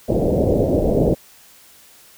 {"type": "low-pass noise", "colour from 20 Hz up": "white", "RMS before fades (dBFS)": -17, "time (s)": [0.08, 1.15], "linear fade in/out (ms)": 20, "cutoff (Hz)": 620, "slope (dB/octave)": 48, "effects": ["white hiss -48 dBFS RMS until 2.17 s"]}